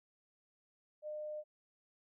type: tone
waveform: sine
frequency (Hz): 606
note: D#5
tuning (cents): -46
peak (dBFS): -40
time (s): 1.02-1.44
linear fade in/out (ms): 50
effects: none